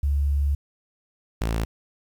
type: tone pair in turn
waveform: sine / sawtooth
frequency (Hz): 71.1 / 55.65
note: C#2 / A1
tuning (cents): +45 / +20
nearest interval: major third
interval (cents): 425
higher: first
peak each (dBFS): -19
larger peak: neither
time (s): 0.03-0.55 / 1.41-1.65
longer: first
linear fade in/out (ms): 5
effects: 9-bit